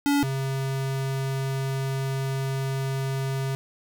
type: tone pair in turn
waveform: square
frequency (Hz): 284.9 / 134.73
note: C#4 / C#3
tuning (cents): +48 / -49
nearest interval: octave + minor second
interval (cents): 1297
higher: first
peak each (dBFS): -20 / -26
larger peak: first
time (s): 0.06-0.23 / 0.23-3.55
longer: second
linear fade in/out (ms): 0
effects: none